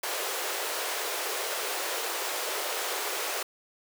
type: high-pass noise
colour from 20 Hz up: pink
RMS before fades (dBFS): -32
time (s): 0.03-3.43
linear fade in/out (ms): 5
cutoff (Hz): 380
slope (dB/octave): 48
effects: none